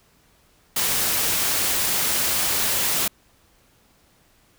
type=noise; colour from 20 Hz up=white; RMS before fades=-22 dBFS; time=0.76-3.08 s; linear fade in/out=5 ms; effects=pink hiss -59 dBFS RMS until 4.58 s